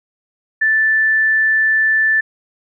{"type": "tone", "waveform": "sine", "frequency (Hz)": 1760, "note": "A6", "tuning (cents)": 0, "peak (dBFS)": -11, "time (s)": [0.61, 2.21], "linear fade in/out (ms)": 10, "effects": []}